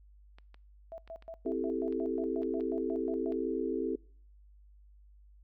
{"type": "clicks", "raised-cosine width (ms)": 0.3, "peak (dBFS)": -38, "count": 8, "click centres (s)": [0.385, 0.544, 1.076, 1.224, 1.925, 2.432, 2.608, 3.323]}
{"type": "tone bursts", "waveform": "sine", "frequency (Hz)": 659.3, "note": "E5", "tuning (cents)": 0, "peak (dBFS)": -40, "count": 14, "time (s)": [0.92, 3.32], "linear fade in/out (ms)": 0, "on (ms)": 60, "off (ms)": 120}
{"type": "chord", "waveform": "sine", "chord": "A minor seventh", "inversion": "first", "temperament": "equal", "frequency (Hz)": [261.6, 329.6, 392, 440], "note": ["C4", "E4", "G4", "A4"], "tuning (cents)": [0, 0, 0, 0], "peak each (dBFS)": -36, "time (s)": [1.45, 3.96], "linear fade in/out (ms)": 10}
{"effects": ["noise-tail reverb RT60 0.5 s tail -25 dB re dry", "added 50 Hz sine -55 dBFS peak until 5.43 s"]}